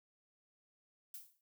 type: noise with exponential decay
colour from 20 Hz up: violet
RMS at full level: -45 dBFS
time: 1.14-1.41 s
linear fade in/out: 2 ms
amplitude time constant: 57 ms
effects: none